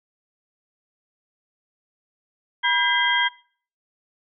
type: tone cluster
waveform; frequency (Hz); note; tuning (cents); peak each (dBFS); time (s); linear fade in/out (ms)
sine; 970 / 1602 / 2033 / 3223; B5 / G6 / B6 / G7; -31 / +37 / +50 / +47; -23; 2.63-3.29; 20
effects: noise-tail reverb RT60 0.5 s tail -23 dB re dry